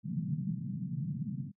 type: band-pass noise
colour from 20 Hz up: pink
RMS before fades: -36 dBFS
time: 0.03-1.52 s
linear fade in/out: 50 ms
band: 130 to 210 Hz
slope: 48 dB/octave
effects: noise-tail reverb RT60 0.1 s tail -26 dB re dry